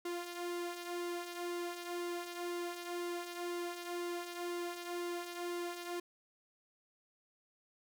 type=tone with flanger; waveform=sawtooth; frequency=349.2 Hz; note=F4; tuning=in tune; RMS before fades=-41 dBFS; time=0.05-6 s; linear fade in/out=5 ms; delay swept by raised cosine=1.2 to 3 ms; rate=2 Hz; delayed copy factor=-0.5; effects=none